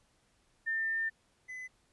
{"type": "tone pair in turn", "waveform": ["sine", "triangle"], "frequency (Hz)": [1799, 2015], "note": ["A6", "B6"], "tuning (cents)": [38, 34], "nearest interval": "major second", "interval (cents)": 196, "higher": "second", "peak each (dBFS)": [-30, -39], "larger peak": "first", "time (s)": [[0.66, 1.1], [1.48, 1.68]], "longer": "first", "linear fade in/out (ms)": 20, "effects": ["pink hiss -71 dBFS RMS until 1.92 s", "resampled to 24000 Hz"]}